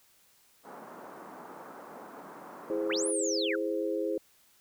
white band-pass noise, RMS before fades -47 dBFS, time 0.63-3.13 s, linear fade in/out 50 ms, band 190 to 1200 Hz, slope 24 dB/octave
sine chord, E augmented, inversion none, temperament equal, 329.6 / 415.3 / 523.3 Hz, E4 / G#4 / B#4, 0 / 0 / 0 cents, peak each -33 dBFS, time 2.7-4.18 s, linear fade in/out 2 ms
sine linear two-way sweep, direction up then down, 781 to 10170 to 1272 Hz, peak -31 dBFS, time 2.89-3.56 s, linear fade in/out 10 ms, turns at 3.08 s
effects white hiss -64 dBFS RMS until 4.6 s

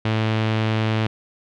sawtooth tone with low-pass filter, 110 Hz, A2, in tune, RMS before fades -21 dBFS, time 0.05-1.07 s, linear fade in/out 5 ms, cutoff 3200 Hz, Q 1.7, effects none

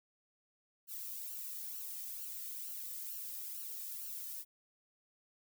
violet noise with flanger, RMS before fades -44 dBFS, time 0.87-4.45 s, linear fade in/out 50 ms, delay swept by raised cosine 0.69 to 1.66 ms, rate 2.2 Hz, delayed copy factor +0.7, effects none

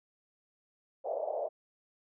pink band-pass noise, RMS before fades -35 dBFS, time 1.04-1.49 s, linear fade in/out 20 ms, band 520 to 700 Hz, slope 48 dB/octave, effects none

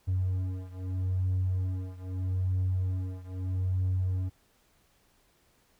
triangle beating tone pair, 92.5 / 93.29 Hz, F#2 / F#2, 0 / +15 cents, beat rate 0.79 Hz, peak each -27 / -29 dBFS, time 0.07-4.3 s, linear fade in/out 20 ms, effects tanh soft clip ceiling -20 dBFS + pink hiss -67 dBFS RMS until 5.79 s

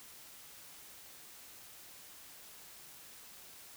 silence, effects white hiss -54 dBFS RMS until 3.76 s

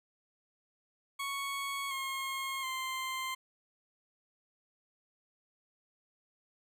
20% pulse tone with pitch steps, 1108.7 / 1076.5 / 1045.3 Hz, C#6 / C6 / C6, 0 / +49 / -2 cents, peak -30 dBFS, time 1.19-3.35 s, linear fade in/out 10 ms, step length 720 ms, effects none

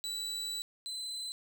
35% pulse tone pair in turn, 3951 / 4041 Hz, B7 / B7, 0 / +39 cents, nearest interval unison, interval 39 cents, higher second, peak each -33 / -36 dBFS, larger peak first, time 0.04-0.62 / 0.86-1.32 s, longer first, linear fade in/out 0 ms, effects none

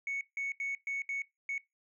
sine tone bursts at uneven times, 2217 Hz, C#7, in tune, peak -31 dBFS, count 6, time 0.07-0.21 / 0.37-0.52 / 0.6-0.75 / 0.87-1.02 / 1.09-1.22 / 1.49-1.58 s, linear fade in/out 2 ms, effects noise-tail reverb RT60 0.2 s tail -23 dB re dry + tanh soft clip ceiling -30 dBFS

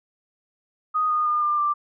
sine tone with pitch steps, 1244.5 / 1228.1 / 1211.9 / 1195.9 / 1180.1 Hz, D#6 / D#6 / D#6 / D6 / D6, 0 / -23 / -46 / +31 / +8 cents, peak -19 dBFS, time 0.94-1.74 s, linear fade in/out 20 ms, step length 160 ms, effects none

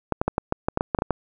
clicks, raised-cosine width 1 ms, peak -7 dBFS, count 12, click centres 0.123 / 0.215 / 0.28 / 0.381 / 0.524 / 0.685 / 0.774 / 0.809 / 0.948 / 0.988 / 1.021 / 1.107 s, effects none

